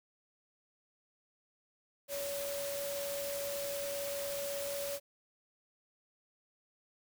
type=tone in noise; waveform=sine; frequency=565 Hz; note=C#5; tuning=33 cents sharp; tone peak=-37 dBFS; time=2.08-5 s; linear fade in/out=50 ms; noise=white; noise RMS=-42 dBFS; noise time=2.08-5 s; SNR=+2 dB; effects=none